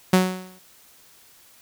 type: tone with exponential decay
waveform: sawtooth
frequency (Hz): 185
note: F#3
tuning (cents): 0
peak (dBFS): -8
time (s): 0.13-0.59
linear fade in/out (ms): 5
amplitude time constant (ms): 98
effects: white hiss -53 dBFS RMS until 1.61 s